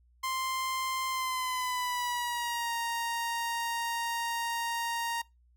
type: tone with pitch glide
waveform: sawtooth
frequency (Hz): 1046.5 to 932.3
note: C6 to A#5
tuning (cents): 0 to 0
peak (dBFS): -27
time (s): 0.23-5.22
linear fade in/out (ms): 10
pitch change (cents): -200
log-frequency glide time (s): 1.1-2.73
effects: noise-tail reverb RT60 0.2 s tail -22 dB re dry + added 60 Hz sine -61 dBFS peak until 5.56 s